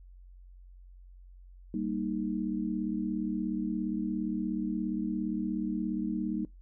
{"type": "chord", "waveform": "sine", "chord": "Eb major", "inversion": "first", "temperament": "equal", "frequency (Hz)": [196, 233.1, 311.1], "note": ["G3", "Bb3", "Eb4"], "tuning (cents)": [0, 0, 0], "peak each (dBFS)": -34, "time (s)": [1.74, 6.45], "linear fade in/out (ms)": 2, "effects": ["noise-tail reverb RT60 0.2 s tail -25 dB re dry", "added 45 Hz sine -49 dBFS peak until 6.61 s"]}